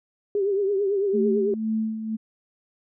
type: tone with vibrato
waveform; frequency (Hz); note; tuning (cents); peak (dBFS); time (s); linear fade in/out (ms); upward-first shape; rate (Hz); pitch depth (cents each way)
sine; 397.8; G4; +25; -20; 0.35-1.54; 2; triangle; 9; 89
type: tone with tremolo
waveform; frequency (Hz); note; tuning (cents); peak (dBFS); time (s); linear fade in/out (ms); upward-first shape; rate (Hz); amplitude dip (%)
sine; 220; A3; 0; -21; 1.13-2.17; 20; sine; 2; 60
effects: none